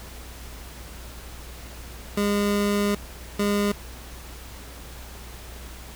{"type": "tone bursts at uneven times", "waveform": "25% pulse", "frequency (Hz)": 204.2, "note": "G#3", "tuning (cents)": -29, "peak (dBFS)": -17, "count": 2, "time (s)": [[2.17, 2.95], [3.39, 3.72]], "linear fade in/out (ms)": 5, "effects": ["added 60 Hz sine -40 dBFS peak until 5.95 s", "pink hiss -43 dBFS RMS until 5.95 s"]}